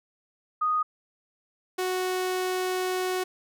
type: tone pair in turn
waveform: sine / sawtooth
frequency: 1241 / 369 Hz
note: D#6 / F#4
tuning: -5 / -5 cents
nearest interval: octave + major sixth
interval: 2100 cents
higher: first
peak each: -22 dBFS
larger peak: neither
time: 0.61-0.83 / 1.78-3.24 s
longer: second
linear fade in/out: 10 ms
effects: none